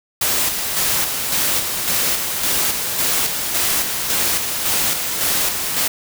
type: noise with tremolo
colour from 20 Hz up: white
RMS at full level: -18 dBFS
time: 0.21-5.88 s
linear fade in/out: 5 ms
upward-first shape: square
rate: 1.8 Hz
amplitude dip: 40%
effects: none